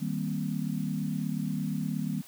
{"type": "chord", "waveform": "sine", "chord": "C minor seventh", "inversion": "first", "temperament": "equal with one note detuned", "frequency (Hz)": [157.37, 196, 233.1, 261.6], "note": ["Eb3", "G3", "Bb3", "C4"], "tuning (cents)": [20, 0, 0, 0], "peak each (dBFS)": [-33, -33, -35, -37], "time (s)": [0, 2.22], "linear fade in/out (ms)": 20, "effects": ["white hiss -52 dBFS RMS until 2.27 s"]}